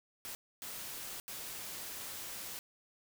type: noise bursts at uneven times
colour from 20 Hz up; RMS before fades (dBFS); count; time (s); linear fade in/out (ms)
white; -44; 3; 0.25-0.35 / 0.62-1.2 / 1.28-2.59; 0
effects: none